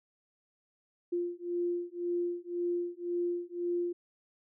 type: beating tone pair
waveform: sine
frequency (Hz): 348.4 / 350.3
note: F4 / F4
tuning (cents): -4 / +5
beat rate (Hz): 1.9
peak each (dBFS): -34 / -34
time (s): 1.12-3.93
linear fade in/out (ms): 10
effects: none